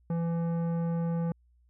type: tone with tanh clipping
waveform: sine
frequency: 167.9 Hz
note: E3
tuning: 32 cents sharp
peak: -29 dBFS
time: 0.1-1.32 s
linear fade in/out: 2 ms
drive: 13 dB
effects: added 60 Hz sine -61 dBFS peak until 1.69 s